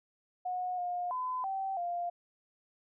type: tone with pitch steps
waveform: sine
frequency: 728 / 712 / 1013 / 773 / 698 Hz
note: F#5 / F5 / B5 / G5 / F5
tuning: -28 / +33 / +44 / -24 / -1 cents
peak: -32 dBFS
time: 0.45-2.1 s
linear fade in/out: 10 ms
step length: 330 ms
effects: none